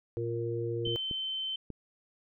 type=harmonic tone; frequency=116.54 Hz; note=A#2; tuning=in tune; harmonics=1 / 3 / 4; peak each=-35 / -35 / -35 dBFS; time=0.17-0.96 s; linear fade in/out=0 ms
type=tone; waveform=sine; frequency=3083 Hz; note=G7; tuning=29 cents flat; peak=-32 dBFS; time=0.85-1.56 s; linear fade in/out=5 ms
type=clicks; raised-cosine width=3 ms; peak=-27 dBFS; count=3; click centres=0.873 / 1.112 / 1.703 s
effects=none